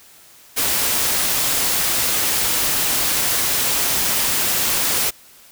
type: noise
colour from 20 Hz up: white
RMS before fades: -19 dBFS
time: 0.56-5.11 s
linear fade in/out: 20 ms
effects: white hiss -47 dBFS RMS until 5.51 s